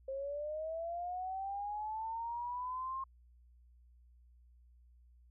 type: linear sweep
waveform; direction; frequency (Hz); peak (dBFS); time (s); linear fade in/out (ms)
sine; up; 530 to 1073; -37; 0.08-3.04; 5
effects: added 60 Hz sine -60 dBFS peak until 5.3 s